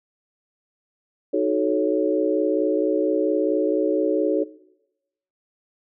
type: chord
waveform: sine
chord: D# half-diminished seventh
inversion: none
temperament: equal with one note detuned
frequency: 311.1 / 370 / 434.4 / 554.4 Hz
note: D#4 / F#4 / A4 / C#5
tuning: 0 / 0 / -22 / 0 cents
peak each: -24 dBFS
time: 1.33-4.44 s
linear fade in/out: 10 ms
effects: noise-tail reverb RT60 0.9 s tail -19 dB re dry